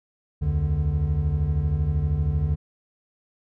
triangle tone cluster, 70.7 / 83.5 / 147.9 Hz, C#2 / E2 / D3, +35 / +23 / +13 cents, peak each -23 dBFS, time 0.41-2.56 s, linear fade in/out 20 ms, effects none

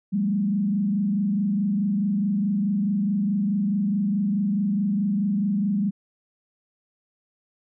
sine tone with frequency modulation, 201 Hz, G3, 44 cents sharp, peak -20 dBFS, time 0.12-5.91 s, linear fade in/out 20 ms, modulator 24.7 Hz, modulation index 0.79, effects none

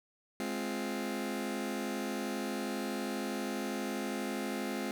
sawtooth chord, F minor, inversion first, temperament just, 209.5 / 261.9 / 349.2 Hz, Ab3 / C4 / F4, +15 / +2 / 0 cents, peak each -34 / -34 / -36 dBFS, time 0.4-4.91 s, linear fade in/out 0 ms, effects none

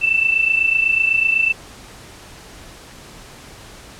sine tone pair together, 2637 / 2665 Hz, E7 / E7, 0 / +18 cents, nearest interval unison, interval 18 cents, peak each -19 / -15 dBFS, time 0.01-1.53 s, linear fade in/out 20 ms, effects pink hiss -40 dBFS RMS until 3.99 s + low-pass 10000 Hz 12 dB/octave

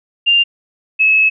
sine tone pair in turn, 2794 / 2586 Hz, F7 / E7, 0 / -34 cents, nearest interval minor second, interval 134 cents, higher first, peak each -8 dBFS, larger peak neither, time 0.26-0.44 / 0.99-1.3 s, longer second, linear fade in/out 20 ms, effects none

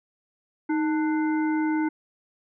harmonic tone with a mistuned harmonic, 296.7 Hz, D4, 18 cents sharp, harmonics 1 / 3 / 5 / 7, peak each -22 / -32 / -36 / -39 dBFS, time 0.69-1.89 s, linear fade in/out 10 ms, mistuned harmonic 1, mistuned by +87 cents, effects none

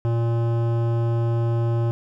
sine tone with hard clipping, 116.54 Hz, A#2, in tune, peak -21 dBFS, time 0.05-1.91 s, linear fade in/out 0 ms, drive 15 dB, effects none

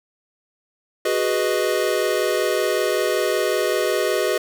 square chord, G# minor seventh, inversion third, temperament equal, 370 / 415.3 / 493.9 / 622.3 Hz, F#4 / G#4 / B4 / D#5, 0 / 0 / 0 / 0 cents, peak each -25 dBFS, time 1.05-4.38 s, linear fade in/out 5 ms, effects none

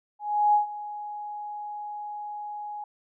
sine tone with ADSR envelope, 834 Hz, G#5, 7 cents sharp, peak -16 dBFS, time 0.19-2.84 s, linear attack 350 ms, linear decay 120 ms, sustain -17 dB, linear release 3 ms, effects none

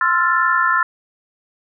sine chord, F major seventh, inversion second, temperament equal with one note detuned, 1046.5 / 1335.4 / 1396.9 / 1760 Hz, C6 / E6 / F6 / A6, 0 / +22 / 0 / 0 cents, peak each -19 dBFS, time 0.01-0.83 s, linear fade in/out 2 ms, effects none

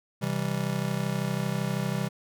square chord, C major, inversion none, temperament just, 130.81 / 163.52 / 196.22 Hz, C3 / E3 / G3, 0 / -14 / +2 cents, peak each -32 dBFS, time 0.21-2.09 s, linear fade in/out 20 ms, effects none

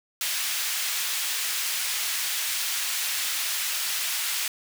pink high-pass noise, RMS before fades -28 dBFS, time 0.21-4.48 s, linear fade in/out 2 ms, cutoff 2200 Hz, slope 12 dB/octave, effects none

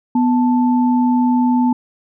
sine tone pair together, 247.1 / 880 Hz, B3 / A5, +1 / 0 cents, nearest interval octave + minor seventh, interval 2199 cents, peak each -12 / -20 dBFS, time 0.15-1.73 s, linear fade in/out 5 ms, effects none

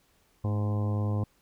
harmonic tone with a mistuned harmonic, 103.83 Hz, G#2, in tune, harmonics 1 / 2 / 3 / 4 / 5 / 6 / 7 / 8 / 9 / 10, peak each -26 / -35 / -40 / -43 / -41 / -48 / -47 / -48 / -51 / -46 dBFS, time 0.44-1.24 s, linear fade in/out 5 ms, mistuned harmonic 2, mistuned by +46 cents, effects pink hiss -67 dBFS RMS until 1.41 s

